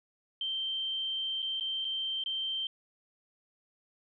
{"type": "tone with dropouts", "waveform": "sine", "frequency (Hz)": 3132, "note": "G7", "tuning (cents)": -2, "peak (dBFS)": -31, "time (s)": [0.41, 2.67], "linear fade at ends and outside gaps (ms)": 2, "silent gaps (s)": [[1.421, 1.426], [1.599, 1.608], [1.846, 1.85], [2.238, 2.26]], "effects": []}